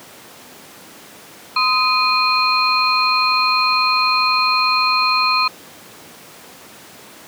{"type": "tone cluster", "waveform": "sine", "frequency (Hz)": [1028, 1260, 2466, 4189], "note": ["C6", "D#6", "D#7", "C8"], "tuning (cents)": [-31, 21, -16, 1], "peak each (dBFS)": -19, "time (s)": [1.56, 5.48], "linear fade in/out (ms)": 5, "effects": ["pink hiss -40 dBFS RMS until 7.27 s", "high-pass 200 Hz 12 dB/octave"]}